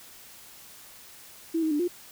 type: tone with pitch steps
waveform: sine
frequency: 328.2 / 315.6 / 295 / 351.9 Hz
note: E4 / D#4 / D4 / F4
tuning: -8 / +25 / +8 / +13 cents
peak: -23 dBFS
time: 1.54-1.88 s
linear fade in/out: 10 ms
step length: 85 ms
effects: white hiss -49 dBFS RMS until 2.11 s